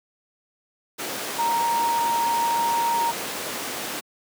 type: tone in noise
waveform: sine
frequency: 932.3 Hz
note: A#5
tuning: in tune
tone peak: -20 dBFS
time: 1.38-3.12 s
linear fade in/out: 20 ms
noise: pink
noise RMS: -29 dBFS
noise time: 0.98-4.01 s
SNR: +6 dB
effects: high-pass 300 Hz 12 dB/octave